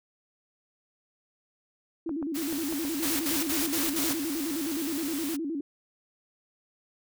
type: tone with vibrato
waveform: sine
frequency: 304.2 Hz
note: D#4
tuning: 39 cents flat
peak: -29 dBFS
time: 2.06-5.61 s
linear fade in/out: 5 ms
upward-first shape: square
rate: 9.6 Hz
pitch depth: 140 cents each way
type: clicks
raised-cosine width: 1 ms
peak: -26 dBFS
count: 6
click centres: 2.093 / 2.227 / 2.526 / 2.725 / 2.851 / 4.109 s
type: noise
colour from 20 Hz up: white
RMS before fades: -37 dBFS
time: 2.34-5.37 s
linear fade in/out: 20 ms
type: noise bursts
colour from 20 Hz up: white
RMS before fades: -30 dBFS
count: 5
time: 3.02-4.136 s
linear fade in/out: 10 ms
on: 180 ms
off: 54 ms
effects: none